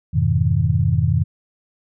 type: chord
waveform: sine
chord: F half-diminished seventh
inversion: none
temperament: just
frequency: 87.31 / 104.77 / 125.72 / 157.15 Hz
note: F2 / Ab2 / Cb3 / Eb3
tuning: 0 / +16 / +31 / +18 cents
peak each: -20 dBFS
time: 0.13-1.24 s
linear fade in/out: 20 ms
effects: none